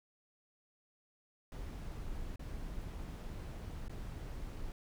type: noise with dropouts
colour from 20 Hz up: brown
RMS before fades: -43 dBFS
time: 1.52-4.72 s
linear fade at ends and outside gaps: 1 ms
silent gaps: 2.359-2.394 / 3.882-3.895 s
effects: none